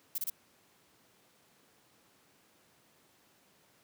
violet noise bursts, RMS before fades -34 dBFS, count 3, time 0.15-0.3 s, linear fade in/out 5 ms, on 32 ms, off 27 ms, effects pink hiss -66 dBFS RMS until 3.83 s + high-pass 150 Hz 12 dB/octave

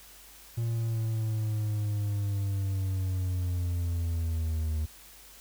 triangle linear sweep, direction down, 116.54 to 76.9 Hz, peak -25 dBFS, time 0.57-4.86 s, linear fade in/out 10 ms, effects added 50 Hz sine -58 dBFS peak until 5.4 s + white hiss -52 dBFS RMS until 5.4 s

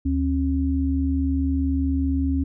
sine tone pair together, 75.2 / 270.2 Hz, D2 / C#4, +42 / -44 cents, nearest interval octave + minor seventh, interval 2214 cents, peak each -22 dBFS, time 0.05-2.44 s, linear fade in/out 10 ms, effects none

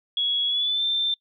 sine tone with pitch glide, 3347 to 3567 Hz, G#7 to A7, +13 to +23 cents, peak -21 dBFS, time 0.17-1.14 s, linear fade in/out 2 ms, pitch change +110 cents, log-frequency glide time 0.47-0.83 s, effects noise-tail reverb RT60 0.1 s tail -24 dB re dry

